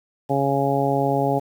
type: harmonic tone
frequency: 138.59 Hz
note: C#3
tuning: in tune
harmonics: 1 / 2 / 3 / 4 / 5 / 6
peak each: -25 / -25 / -25 / -25 / -25 / -25 dBFS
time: 0.29-1.4 s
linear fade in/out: 20 ms
effects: 8-bit